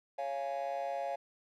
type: chord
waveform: triangle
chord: Db major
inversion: none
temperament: just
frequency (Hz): 554.4 / 693 / 831.5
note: Db5 / F5 / Ab5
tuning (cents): 0 / -14 / +2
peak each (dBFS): -35 / -34 / -37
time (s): 0.18-1.16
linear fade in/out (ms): 10
effects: tanh soft clip ceiling -28 dBFS